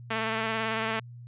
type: tone with vibrato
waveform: 5% pulse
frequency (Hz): 222.2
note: A3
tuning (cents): +17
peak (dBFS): -16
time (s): 0.1-1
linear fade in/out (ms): 10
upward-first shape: square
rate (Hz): 18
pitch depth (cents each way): 18
effects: added 120 Hz sine -42 dBFS peak until 1.27 s + resampled to 8000 Hz